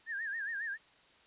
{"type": "tone with vibrato", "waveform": "sine", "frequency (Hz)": 1716, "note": "A6", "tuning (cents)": -44, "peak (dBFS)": -35, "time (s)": [0.06, 0.78], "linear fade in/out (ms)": 50, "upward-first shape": "sine", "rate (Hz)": 7.3, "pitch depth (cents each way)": 140, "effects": ["white hiss -63 dBFS RMS until 1.26 s", "resampled to 8000 Hz"]}